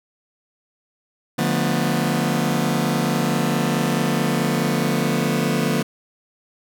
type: chord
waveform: sawtooth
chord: B half-diminished seventh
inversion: first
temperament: just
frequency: 148.16 / 177.8 / 222.2 / 246.9 Hz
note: D3 / F3 / A3 / B3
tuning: +16 / +31 / +17 / 0 cents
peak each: -20 dBFS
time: 1.38-5.83 s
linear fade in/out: 10 ms
effects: none